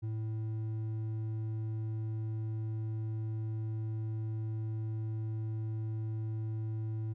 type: tone with hard clipping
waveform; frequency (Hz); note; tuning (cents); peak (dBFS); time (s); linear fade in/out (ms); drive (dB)
sine; 110; A2; 0; -35; 0.02-7.14; 20; 5
effects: none